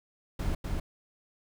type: noise with echo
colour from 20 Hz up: brown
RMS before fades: -30 dBFS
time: 0.39-0.55 s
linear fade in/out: 5 ms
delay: 250 ms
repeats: 1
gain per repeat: -2 dB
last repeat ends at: 0.8 s
effects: none